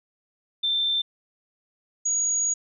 sine tone pair in turn, 3564 / 6728 Hz, A7 / G#8, +22 / +22 cents, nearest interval major seventh, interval 1100 cents, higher second, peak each -21 dBFS, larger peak neither, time 0.63-1.02 / 2.05-2.54 s, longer second, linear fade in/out 10 ms, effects none

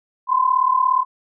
sine tone pair together, 1009.4 / 1046.5 Hz, B5 / C6, +38 / 0 cents, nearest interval minor second, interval 62 cents, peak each -17 dBFS, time 0.27-1.05 s, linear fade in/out 50 ms, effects none

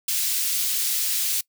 white high-pass noise, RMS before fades -24 dBFS, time 0.08-1.41 s, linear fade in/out 5 ms, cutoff 3100 Hz, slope 12 dB/octave, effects noise-tail reverb RT60 0.1 s tail -23 dB re dry

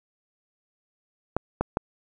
clicks, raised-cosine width 1 ms, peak -9 dBFS, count 3, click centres 1.366 / 1.61 / 1.771 s, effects none

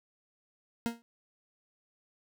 40% pulse tone with exponential decay, 233.1 Hz, A#3, in tune, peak -25 dBFS, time 0.86-1.02 s, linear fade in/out 0 ms, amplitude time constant 34 ms, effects none

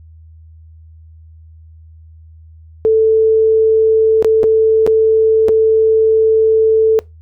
sine tone with dropouts, 441.5 Hz, A4, 6 cents sharp, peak -7 dBFS, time 2.85-6.99 s, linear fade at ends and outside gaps 0 ms, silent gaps 4.225-4.246 / 4.432-4.44 / 4.865-4.875 / 5.484-5.491 s, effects noise-tail reverb RT60 0.2 s tail -23 dB re dry + added 80 Hz sine -37 dBFS peak until 7.21 s

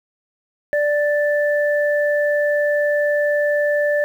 sine tone pair together, 588 / 1760 Hz, D5 / A6, +2 / 0 cents, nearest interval octave + perfect fifth, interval 1898 cents, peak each -16 / -22 dBFS, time 0.73-4.04 s, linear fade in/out 0 ms, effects 8-bit

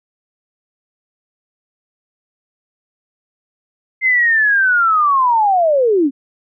sine linear sweep, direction down, 2093 to 254.6 Hz, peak -10 dBFS, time 4.01-6.11 s, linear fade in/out 50 ms, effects none

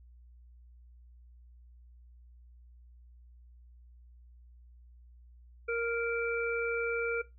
harmonic tone, 466.2 Hz, A#4, in tune, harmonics 1 / 3 / 5, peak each -31 / -36 / -38 dBFS, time 5.68-7.22 s, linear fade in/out 10 ms, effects noise-tail reverb RT60 0.2 s tail -18 dB re dry + added 60 Hz sine -53 dBFS peak until 7.38 s

